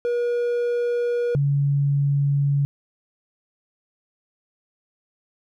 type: tone pair in turn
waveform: triangle / sine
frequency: 480 / 141.47 Hz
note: B4 / C#3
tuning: -49 / +36 cents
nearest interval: octave + major sixth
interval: 2115 cents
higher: first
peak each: -18 / -17 dBFS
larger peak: second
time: 0.05-1.35 / 1.35-2.65 s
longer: neither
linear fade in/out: 0 ms
effects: none